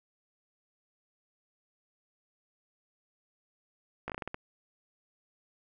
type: slowing click train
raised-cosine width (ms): 0.5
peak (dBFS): -21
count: 8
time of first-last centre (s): 4.08-4.344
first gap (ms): 17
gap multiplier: 1.26
effects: none